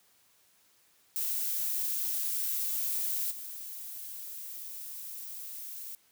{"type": "noise with level steps", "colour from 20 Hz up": "violet", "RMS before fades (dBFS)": [-32, -42], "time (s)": [1.16, 5.95], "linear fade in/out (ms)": 0, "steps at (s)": 3.3, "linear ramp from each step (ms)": 20, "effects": ["white hiss -66 dBFS RMS until 6.11 s", "high-pass 60 Hz 12 dB/octave"]}